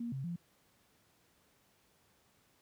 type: tone with pitch steps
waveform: sine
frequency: 235.7 / 134.2 / 172.1 Hz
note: A#3 / C3 / F3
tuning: +19 / +44 / -25 cents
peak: -36 dBFS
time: 0-0.36 s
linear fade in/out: 5 ms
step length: 120 ms
effects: pink hiss -70 dBFS RMS until 2.61 s + high-pass 80 Hz 12 dB/octave